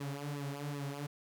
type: tone with flanger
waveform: sawtooth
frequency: 142.7 Hz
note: D3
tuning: 49 cents flat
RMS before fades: -40 dBFS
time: 0-1.07 s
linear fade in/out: 10 ms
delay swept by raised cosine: 1.3 to 6.5 ms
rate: 2.6 Hz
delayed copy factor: -0.85
effects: none